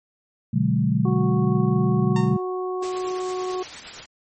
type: chord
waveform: sine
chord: G# half-diminished seventh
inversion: first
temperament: equal with one note detuned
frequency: 123.47 / 146.83 / 185 / 210.2 Hz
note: B2 / D3 / F#3 / G#3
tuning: 0 / 0 / 0 / +21 cents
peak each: -23 dBFS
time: 0.53-2.37 s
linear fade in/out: 10 ms
type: harmonic tone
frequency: 368.4 Hz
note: F#4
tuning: 7 cents flat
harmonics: 1 / 2 / 3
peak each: -25 / -34 / -33 dBFS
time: 1.05-3.63 s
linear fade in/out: 5 ms
type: tone with exponential decay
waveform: sawtooth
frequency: 916 Hz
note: A#5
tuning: 31 cents flat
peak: -23 dBFS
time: 2.16-2.42 s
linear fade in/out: 2 ms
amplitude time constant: 56 ms
type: noise with tremolo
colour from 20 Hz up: white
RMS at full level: -35 dBFS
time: 2.82-4.06 s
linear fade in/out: 10 ms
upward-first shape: triangle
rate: 8.8 Hz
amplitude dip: 40%
effects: MP3 32 kbps